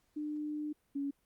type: tone pair in turn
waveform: sine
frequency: 300 / 280.6 Hz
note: D4 / C#4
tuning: +37 / +21 cents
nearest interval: minor second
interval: 116 cents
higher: first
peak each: -35 / -33 dBFS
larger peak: second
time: 0.16-0.73 / 0.95-1.11 s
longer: first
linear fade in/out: 10 ms
effects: pink hiss -75 dBFS RMS until 1.25 s + Opus 48 kbps